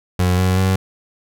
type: tone with pitch steps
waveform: 30% pulse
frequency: 90.6 / 92.61 / 94.67 Hz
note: F#2 / F#2 / F#2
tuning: -36 / +2 / +40 cents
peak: -11 dBFS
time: 0.19-0.76 s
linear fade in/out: 5 ms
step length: 190 ms
effects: none